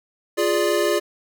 square chord, D diminished, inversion first, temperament equal, 349.2 / 415.3 / 587.3 Hz, F4 / Ab4 / D5, 0 / 0 / 0 cents, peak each -23 dBFS, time 0.37-1 s, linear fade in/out 20 ms, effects none

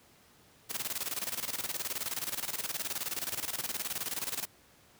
white noise with tremolo, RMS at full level -34 dBFS, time 0.69-4.46 s, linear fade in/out 20 ms, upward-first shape square, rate 19 Hz, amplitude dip 75%, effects pink hiss -61 dBFS RMS until 4.99 s + high-pass 80 Hz 12 dB/octave

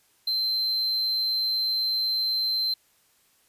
triangle tone, 4106 Hz, C8, 33 cents flat, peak -22 dBFS, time 0.27-2.74 s, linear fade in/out 5 ms, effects white hiss -64 dBFS RMS until 3.48 s + resampled to 32000 Hz

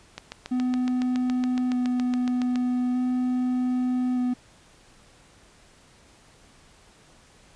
click train, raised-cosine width 0.2 ms, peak -17 dBFS, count 18, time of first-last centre 0.18-2.558 s, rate 7.15 Hz
triangle tone with vibrato, 250 Hz, B3, 21 cents sharp, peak -20 dBFS, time 0.51-4.34 s, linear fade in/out 10 ms, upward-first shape square, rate 0.41 Hz, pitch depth 9 cents each way
effects pink hiss -55 dBFS RMS until 7.55 s + resampled to 22050 Hz

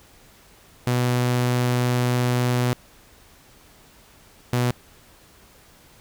sawtooth tone pair in turn, 123.47 / 122.89 Hz, B2 / B2, 0 / -8 cents, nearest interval unison, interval 8 cents, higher first, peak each -15 dBFS, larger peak neither, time 0.87-2.73 / 4.53-4.71 s, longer first, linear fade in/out 0 ms, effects pink hiss -52 dBFS RMS until 6 s

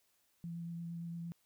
sine tone with vibrato, 169.1 Hz, E3, 44 cents sharp, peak -40 dBFS, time 0.44-1.32 s, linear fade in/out 0 ms, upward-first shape triangle, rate 8.7 Hz, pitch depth 16 cents each way, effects white hiss -75 dBFS RMS until 1.45 s

